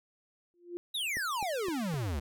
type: tone with exponential growth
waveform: sine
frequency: 349.2 Hz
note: F4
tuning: in tune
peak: -32 dBFS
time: 0.54-0.77 s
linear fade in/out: 0 ms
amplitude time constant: 50 ms
type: exponential sweep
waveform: square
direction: down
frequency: 3951 to 65.4 Hz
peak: -32 dBFS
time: 0.94-2.2 s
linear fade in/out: 10 ms
type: click train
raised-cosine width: 2 ms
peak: -29 dBFS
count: 4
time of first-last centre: 1.17-1.941 s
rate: 3.89 Hz
effects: none